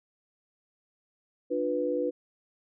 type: chord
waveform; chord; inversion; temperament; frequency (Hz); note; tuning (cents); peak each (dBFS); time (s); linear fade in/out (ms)
sine; B diminished; first; just; 296.3 / 355.6 / 493.9; D4 / F4 / B4; +15 / +31 / 0; -32 / -33 / -28; 1.5-2.11; 20
effects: none